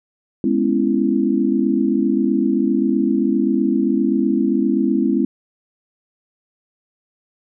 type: chord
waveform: sine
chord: C# minor seventh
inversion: second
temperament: just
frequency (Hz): 207.9 / 249.5 / 277.2 / 332.6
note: G#3 / B3 / C#4 / E4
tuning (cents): +2 / +18 / 0 / +16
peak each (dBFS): -20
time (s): 0.44-5.25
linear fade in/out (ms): 2
effects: none